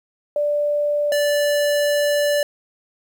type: tone pair in turn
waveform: sine / square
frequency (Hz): 587.3 / 583.6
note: D5 / D5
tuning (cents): 0 / -11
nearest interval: unison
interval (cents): 11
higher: first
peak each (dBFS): -17 / -17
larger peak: neither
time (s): 0.36-1.12 / 1.12-2.43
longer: second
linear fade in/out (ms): 2
effects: 9-bit